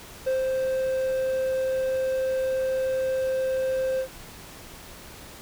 triangle tone with ADSR envelope, 523.3 Hz, C5, in tune, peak -19 dBFS, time 0.26-4.08 s, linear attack 15 ms, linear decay 140 ms, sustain -2 dB, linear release 84 ms, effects pink hiss -44 dBFS RMS until 5.41 s

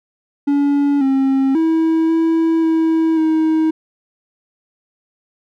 triangle tone with pitch steps, 284.6 / 268.8 / 323.6 / 326.7 / 323.5 / 317 Hz, C#4 / C4 / E4 / E4 / E4 / D#4, +46 / +47 / -32 / -15 / -32 / +32 cents, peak -10 dBFS, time 0.47-3.71 s, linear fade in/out 10 ms, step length 540 ms, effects none

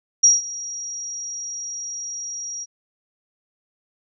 sine tone with ADSR envelope, 5690 Hz, F8, 31 cents sharp, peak -8 dBFS, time 0.23-2.66 s, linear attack 11 ms, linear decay 170 ms, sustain -20 dB, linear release 34 ms, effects none

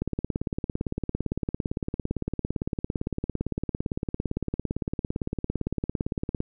click train, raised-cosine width 3 ms, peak -14 dBFS, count 114, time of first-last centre 0.02-6.404 s, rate 17.7 Hz, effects none

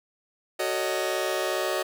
sawtooth chord, D# half-diminished seventh, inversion first, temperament just, 373.4 / 448 / 560 / 622.3 Hz, F#4 / A4 / C#5 / D#5, +16 / +31 / +18 / 0 cents, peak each -26 / -31 / -27 / -26 dBFS, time 0.59-1.83 s, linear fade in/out 10 ms, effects none

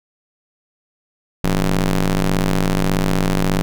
sawtooth ring-modulated tone, 96.5 Hz, G2, 27 cents flat, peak -8 dBFS, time 1.44-3.62 s, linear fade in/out 0 ms, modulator 75.7 Hz, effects none

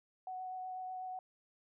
sine tone with vibrato, 743 Hz, F#5, 7 cents sharp, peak -40 dBFS, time 0.27-1.19 s, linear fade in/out 2 ms, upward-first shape triangle, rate 8.1 Hz, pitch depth 13 cents each way, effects none

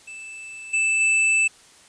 square tone with level steps, 2637 Hz, E7, in tune, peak -36 / -19 / -17 dBFS, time 0.07-1.48 s, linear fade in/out 10 ms, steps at 0.73 / 1 s, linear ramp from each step 10 ms, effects white hiss -51 dBFS RMS until 1.88 s + resampled to 22050 Hz

